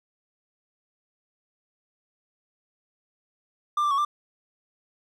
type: tone with pitch steps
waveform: triangle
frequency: 1190 / 1177 / 1110 / 1184 Hz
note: D6 / D6 / C#6 / D6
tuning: +22 / +3 / +2 / +14 cents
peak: -19 dBFS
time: 3.77-4.05 s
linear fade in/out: 5 ms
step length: 70 ms
effects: none